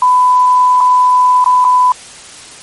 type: tone with dropouts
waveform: sine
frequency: 1000 Hz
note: B5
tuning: 21 cents sharp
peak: -5 dBFS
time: 0.02-1.92 s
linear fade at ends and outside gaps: 2 ms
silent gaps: 0.806-0.809 / 1.443-1.46 / 1.644-1.649 s
effects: white hiss -33 dBFS RMS until 2.62 s + MP3 48 kbps